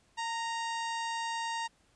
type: harmonic tone with a mistuned harmonic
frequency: 932.3 Hz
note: A#5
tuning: in tune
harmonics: 1 / 2 / 3 / 4 / 5 / 6 / 7 / 8 / 9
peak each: -34 / -40 / -44 / -46 / -48 / -50 / -51 / -52 / -53 dBFS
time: 0.17-1.68 s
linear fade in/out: 20 ms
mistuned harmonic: 1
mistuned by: -32 cents
effects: pink hiss -68 dBFS RMS until 1.95 s + resampled to 22050 Hz